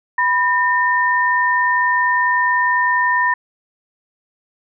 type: tone pair together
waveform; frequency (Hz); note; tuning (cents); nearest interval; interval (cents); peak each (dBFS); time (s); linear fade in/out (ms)
sine; 987.8 / 1817.9; B5 / A#6; 0 / -44; major seventh; 1056; -16; 0.18-3.34; 5
effects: none